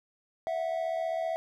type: tone pair together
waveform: triangle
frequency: 658 / 733.4 Hz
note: E5 / F#5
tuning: -3 / -15 cents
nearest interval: major second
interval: 188 cents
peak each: -28 / -33 dBFS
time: 0.47-1.36 s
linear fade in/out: 0 ms
effects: none

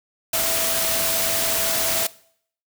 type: tone in noise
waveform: sine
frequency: 659.3 Hz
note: E5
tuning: in tune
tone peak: -28 dBFS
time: 0.33-2.07 s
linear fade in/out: 5 ms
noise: white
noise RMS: -22 dBFS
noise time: 0.33-2.07 s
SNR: -9 dB
effects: noise-tail reverb RT60 0.6 s tail -20 dB re dry

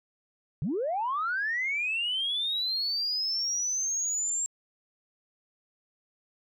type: linear sweep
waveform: sine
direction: up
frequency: 120 to 7490 Hz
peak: -26 dBFS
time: 0.62-4.46 s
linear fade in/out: 0 ms
effects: tanh soft clip ceiling -22 dBFS

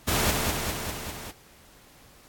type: noise with echo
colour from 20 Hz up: pink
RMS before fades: -24 dBFS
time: 0.07-0.32 s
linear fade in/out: 20 ms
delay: 200 ms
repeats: 5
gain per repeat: -3 dB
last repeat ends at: 1.32 s
effects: pink hiss -54 dBFS RMS until 2.28 s + AAC 64 kbps

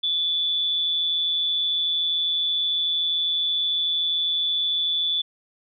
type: tone with amplitude modulation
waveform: sine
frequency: 3467 Hz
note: A7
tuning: 26 cents flat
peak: -19 dBFS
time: 0.03-5.22 s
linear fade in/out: 10 ms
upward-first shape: sine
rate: 168 Hz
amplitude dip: 35%
effects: none

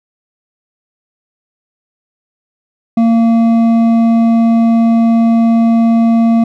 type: tone with hard clipping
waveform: sine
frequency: 229.3 Hz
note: A#3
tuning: 28 cents flat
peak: -8 dBFS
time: 2.97-6.44 s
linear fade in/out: 5 ms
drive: 7 dB
effects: none

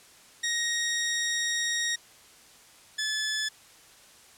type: tone pair in turn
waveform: 15% pulse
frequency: 1876 / 1726.8 Hz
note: A#6 / A6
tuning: +11 / -33 cents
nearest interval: minor second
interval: 144 cents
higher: first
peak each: -20 / -21 dBFS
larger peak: first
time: 0.43-1.96 / 2.98-3.49 s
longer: first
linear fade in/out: 10 ms
effects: white hiss -54 dBFS RMS until 4.37 s + low-pass 10000 Hz 12 dB/octave

